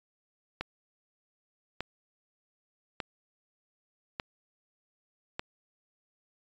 click train, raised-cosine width 0.3 ms, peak -17 dBFS, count 5, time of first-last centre 0.61-5.395 s, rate 0.836 Hz, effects resampled to 16000 Hz

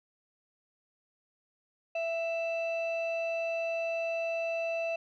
sine tone pair together, 663.7 / 2649 Hz, E5 / E7, +12 / +8 cents, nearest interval 2 octaves, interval 2396 cents, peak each -29 / -35 dBFS, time 1.95-4.96 s, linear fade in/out 5 ms, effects tanh soft clip ceiling -26 dBFS

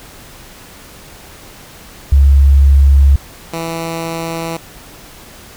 sine / 10% pulse tone pair in turn, 69.3 / 165.14 Hz, C#2 / E3, 0 / +3 cents, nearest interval octave + minor third, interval 1503 cents, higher second, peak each -4 / -11 dBFS, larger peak first, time 2.12-3.16 / 3.53-4.57 s, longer neither, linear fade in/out 5 ms, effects pink hiss -37 dBFS RMS until 5.56 s

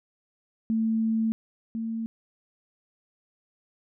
sine tone pair in turn, 223.1 / 225.7 Hz, A3 / A3, +24 / +44 cents, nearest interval unison, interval 20 cents, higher second, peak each -22 / -28 dBFS, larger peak first, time 0.7-1.32 / 1.75-2.06 s, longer first, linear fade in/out 0 ms, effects none

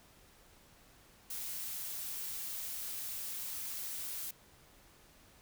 blue noise, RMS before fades -41 dBFS, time 1.3-4.31 s, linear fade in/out 5 ms, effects pink hiss -62 dBFS RMS until 5.41 s

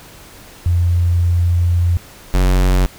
sine / square tone pair in turn, 87 / 46.09 Hz, F2 / F#1, -6 / -6 cents, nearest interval major seventh, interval 1100 cents, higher first, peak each -11 dBFS, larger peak neither, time 0.66-1.97 / 2.34-2.86 s, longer first, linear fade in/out 0 ms, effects pink hiss -40 dBFS RMS until 2.98 s

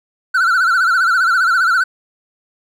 triangle tone with vibrato, 1429 Hz, F6, 39 cents sharp, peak -9 dBFS, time 0.34-1.84 s, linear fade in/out 10 ms, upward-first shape sine, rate 15 Hz, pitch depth 120 cents each way, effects none

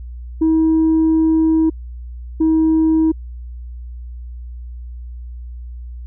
sine tone pair in turn, 320 / 318.8 Hz, D#4 / D#4, +49 / +42 cents, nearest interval unison, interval 7 cents, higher first, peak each -9 dBFS, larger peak neither, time 0.41-1.7 / 2.4-3.12 s, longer first, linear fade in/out 10 ms, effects tanh soft clip ceiling -9 dBFS + added 60 Hz sine -28 dBFS peak until 6.06 s

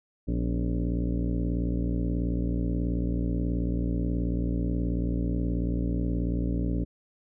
harmonic tone with a mistuned harmonic, 58.5 Hz, A#1, 7 cents sharp, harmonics 1 / 2 / 3 / 4 / 5 / 6 / 7 / 8 / 9 / 10, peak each -28 / -33 / -32 / -35 / -33 / -47 / -41 / -48 / -46 / -48 dBFS, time 0.27-6.85 s, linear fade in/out 20 ms, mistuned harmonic 4, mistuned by +110 cents, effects none

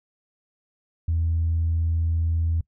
sine tone, 82.41 Hz, E2, in tune, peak -19 dBFS, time 1.08-2.61 s, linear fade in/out 5 ms, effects noise-tail reverb RT60 0.1 s tail -23 dB re dry + tanh soft clip ceiling -16 dBFS

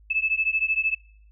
sine beating tone pair, 2609 / 2622 Hz, E7 / E7, -18 / -10 cents, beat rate 13 Hz, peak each -24 dBFS, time 0.1-0.95 s, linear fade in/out 10 ms, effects noise-tail reverb RT60 0.6 s tail -23 dB re dry + added 52 Hz sine -50 dBFS peak until 1.31 s

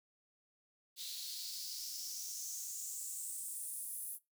white noise with high-pass filter sweep, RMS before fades -44 dBFS, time 0.96-4.19 s, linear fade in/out 50 ms, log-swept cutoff 3800 to 11000 Hz, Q 4.1, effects noise-tail reverb RT60 0.2 s tail -20 dB re dry

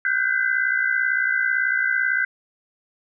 sine tone cluster, 1444 / 1517 / 1575 / 2017 Hz, F#6 / F#6 / G6 / B6, -43 / +43 / +8 / +36 cents, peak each -29 / -23 / -22 / -26 dBFS, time 0.05-2.25 s, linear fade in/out 2 ms, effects none

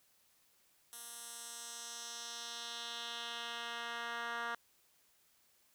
10% pulse tone with band-pass filter sweep, 234.8 Hz, A#3, 13 cents sharp, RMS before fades -44 dBFS, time 0.93-4.55 s, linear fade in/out 0 ms, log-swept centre 11000 to 1600 Hz, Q 1.6, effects white hiss -71 dBFS RMS until 5.74 s

